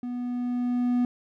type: tone with level ramp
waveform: triangle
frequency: 245.3 Hz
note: B3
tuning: 12 cents flat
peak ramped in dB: -28 to -18 dBFS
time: 0.03-1.05 s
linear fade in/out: 2 ms
effects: none

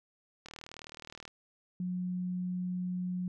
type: click train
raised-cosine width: 0.2 ms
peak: -28 dBFS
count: 33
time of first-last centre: 0.46-1.278 s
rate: 39.1 Hz
type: tone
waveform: sine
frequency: 180.9 Hz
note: F#3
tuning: 39 cents flat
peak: -32 dBFS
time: 1.8-3.28 s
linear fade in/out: 2 ms
effects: none

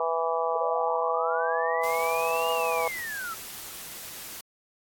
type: harmonic tone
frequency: 164.81 Hz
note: E3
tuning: in tune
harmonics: 3 / 4 / 5 / 6 / 7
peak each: -29 / -30 / -31 / -32 / -32 dBFS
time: 0-2.88 s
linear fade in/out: 2 ms
type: linear two-way sweep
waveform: sine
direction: up then down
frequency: 432.7 to 2855 to 1270 Hz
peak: -32 dBFS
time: 0.54-3.35 s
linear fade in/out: 20 ms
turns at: 2.51 s
type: noise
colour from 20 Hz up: white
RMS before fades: -40 dBFS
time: 1.83-4.41 s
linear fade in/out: 5 ms
effects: AAC 64 kbps

